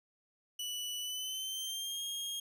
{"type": "tone with pitch glide", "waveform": "sawtooth", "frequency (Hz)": [2960, 3247], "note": ["F#7", "G#7"], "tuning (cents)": [0, -40], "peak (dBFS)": -34, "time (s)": [0.59, 2.4], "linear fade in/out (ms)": 5, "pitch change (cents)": 160, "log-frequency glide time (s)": [0.99, 2.02], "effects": []}